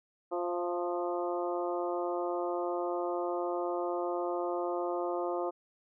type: harmonic tone with a mistuned harmonic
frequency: 175.7 Hz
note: F3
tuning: 11 cents sharp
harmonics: 2 / 3 / 4 / 5 / 6 / 7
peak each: -34 / -36 / -37 / -42 / -43 / -43 dBFS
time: 0.31-5.51 s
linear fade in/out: 20 ms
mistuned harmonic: 4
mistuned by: -20 cents
effects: none